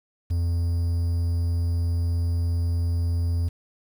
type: tone with quantisation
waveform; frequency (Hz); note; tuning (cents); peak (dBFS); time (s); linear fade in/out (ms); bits
triangle; 85.2; F2; -42; -19; 0.3-3.49; 10; 8
effects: none